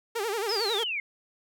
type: tone with vibrato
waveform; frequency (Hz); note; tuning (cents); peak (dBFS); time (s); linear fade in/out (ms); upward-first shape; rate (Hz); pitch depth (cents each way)
sawtooth; 428.8; A4; -45; -24; 0.15-0.84; 10; sine; 11; 170
type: linear sweep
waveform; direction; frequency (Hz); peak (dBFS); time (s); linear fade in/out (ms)
sine; down; 5274 to 2100; -28; 0.49-1; 2
effects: none

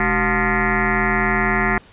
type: tone with frequency modulation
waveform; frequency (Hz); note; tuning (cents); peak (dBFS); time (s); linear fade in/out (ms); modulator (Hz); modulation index
sine; 1052; C6; +9; -15; 0-1.78; 2; 168; 6.3
effects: pink hiss -48 dBFS RMS until 1.92 s + resampled to 8000 Hz

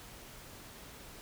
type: silence
effects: pink hiss -51 dBFS RMS until 1.21 s

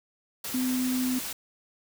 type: tone in noise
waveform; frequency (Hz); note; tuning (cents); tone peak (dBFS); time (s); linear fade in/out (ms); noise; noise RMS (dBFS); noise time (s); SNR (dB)
sine; 254.4; C4; -48; -25; 0.54-1.19; 5; white; -35; 0.44-1.33; +7
effects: none

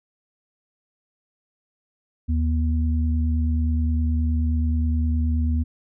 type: tone pair together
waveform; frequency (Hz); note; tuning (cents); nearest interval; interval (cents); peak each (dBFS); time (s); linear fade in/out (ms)
sine; 77 / 240.5; D#2 / B3; -17 / -46; octave + minor sixth; 1971; -19 / -27; 2.28-5.64; 20
effects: none

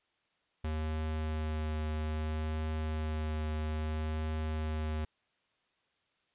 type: tone with vibrato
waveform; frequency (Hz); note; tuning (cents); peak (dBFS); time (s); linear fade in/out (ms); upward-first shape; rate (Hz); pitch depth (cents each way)
square; 77.78; D#2; 0; -33; 0.64-5.05; 5; triangle; 0.61; 12
effects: white hiss -75 dBFS RMS until 6.34 s + resampled to 8000 Hz

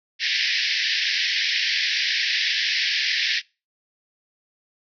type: band-pass noise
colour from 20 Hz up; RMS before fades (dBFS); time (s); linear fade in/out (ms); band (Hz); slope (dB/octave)
pink; -23; 0.19-3.42; 50; 1700 to 5500; 96
effects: noise-tail reverb RT60 0.3 s tail -25 dB re dry

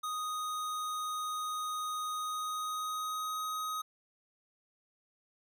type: tone with pitch glide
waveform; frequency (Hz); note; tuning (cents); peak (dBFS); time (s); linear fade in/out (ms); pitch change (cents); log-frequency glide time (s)
square; 1244.5 to 1257.5; D#6 to D#6; 0 to +18; -35; 0.03-3.82; 10; +18; 2.12-3.39
effects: none

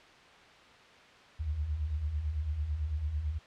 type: beating tone pair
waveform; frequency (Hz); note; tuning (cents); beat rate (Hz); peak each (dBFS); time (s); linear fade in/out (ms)
sine; 68.4 / 77.4; C#2 / D#2; -23 / -9; 9; -39 / -31; 1.39-3.39; 20
effects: white hiss -55 dBFS RMS until 3.46 s + low-pass 3000 Hz 12 dB/octave

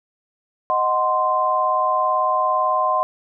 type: chord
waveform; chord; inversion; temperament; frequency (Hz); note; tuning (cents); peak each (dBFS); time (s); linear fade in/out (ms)
sine; C diminished; first; equal with one note detuned; 622.3 / 740 / 1041.7; Eb5 / Gb5 / C6; 0 / 0 / -8; -23 / -23 / -18; 0.7-3.03; 0
effects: none

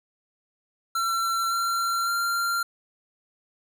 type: tone with pitch steps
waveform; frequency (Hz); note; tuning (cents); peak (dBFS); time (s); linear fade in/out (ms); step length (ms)
square; 1353 / 1367.9 / 1383; E6 / F6 / F6; +45 / -36 / -17; -24; 0.95-2.63; 5; 560
effects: none

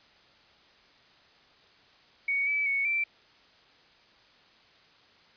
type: tone with pitch steps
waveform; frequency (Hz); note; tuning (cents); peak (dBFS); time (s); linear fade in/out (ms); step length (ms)
sine; 2235 / 2299 / 2219 / 2340; C#7 / D7 / C#7 / D7; +14 / -37 / +1 / -7; -25; 2.28-3.04; 5; 190
effects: white hiss -59 dBFS RMS until 5.36 s + resampled to 11025 Hz

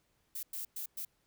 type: noise bursts at uneven times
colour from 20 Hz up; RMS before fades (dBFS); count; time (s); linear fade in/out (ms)
violet; -40; 4; 0.35-0.43 / 0.53-0.65 / 0.76-0.86 / 0.97-1.05; 5
effects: pink hiss -75 dBFS RMS until 1.26 s

